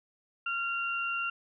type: tone pair together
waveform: sine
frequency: 1383 / 2766 Hz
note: F6 / F7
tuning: -17 / -17 cents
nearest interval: octave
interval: 1200 cents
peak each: -32 / -33 dBFS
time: 0.46-1.3 s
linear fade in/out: 5 ms
effects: none